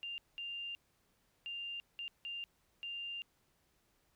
sine tone bursts at uneven times, 2794 Hz, F7, in tune, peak -40 dBFS, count 6, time 0.03-0.18 / 0.38-0.75 / 1.46-1.8 / 1.99-2.08 / 2.25-2.44 / 2.83-3.22 s, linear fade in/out 0 ms, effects pink hiss -75 dBFS RMS until 4.15 s

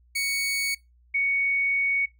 sawtooth / sine tone pair in turn, 2229 / 2229 Hz, C#7 / C#7, +9 / +9 cents, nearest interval unison, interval 0 cents, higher neither, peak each -21 / -21 dBFS, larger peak neither, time 0.15-0.75 / 1.14-2.06 s, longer second, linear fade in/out 10 ms, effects noise-tail reverb RT60 0.2 s tail -22 dB re dry + added 60 Hz sine -56 dBFS peak until 2.19 s

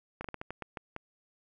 slowing click train, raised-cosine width 0.5 ms, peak -23 dBFS, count 9, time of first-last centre 0.21-0.964 s, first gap 34 ms, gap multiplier 1.28, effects none

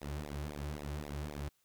sawtooth tone with flanger, 73.42 Hz, D2, in tune, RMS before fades -41 dBFS, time 0.01-1.49 s, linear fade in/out 10 ms, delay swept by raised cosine 0.65 to 4.45 ms, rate 3.8 Hz, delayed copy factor -1, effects white hiss -75 dBFS RMS until 1.64 s

